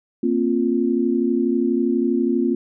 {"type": "chord", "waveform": "sine", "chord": "Bb suspended second", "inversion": "none", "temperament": "equal with one note detuned", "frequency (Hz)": [233.1, 265.4, 349.2], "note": ["Bb3", "C4", "F4"], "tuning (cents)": [0, 25, 0], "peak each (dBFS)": -21, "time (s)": [0.23, 2.55], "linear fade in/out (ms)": 5, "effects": []}